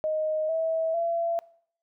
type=tone with pitch steps; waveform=sine; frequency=622.3 / 648.4 / 675.5 Hz; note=D#5 / E5 / E5; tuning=0 / -29 / +42 cents; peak=-24 dBFS; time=0.04-1.39 s; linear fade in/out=0 ms; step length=450 ms; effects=noise-tail reverb RT60 0.6 s tail -22 dB re dry